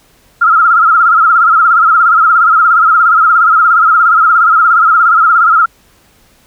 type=tone with vibrato; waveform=sine; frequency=1332 Hz; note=E6; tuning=18 cents sharp; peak=-4 dBFS; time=0.41-5.66 s; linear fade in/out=10 ms; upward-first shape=sine; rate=17 Hz; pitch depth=99 cents each way; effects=pink hiss -48 dBFS RMS until 6.46 s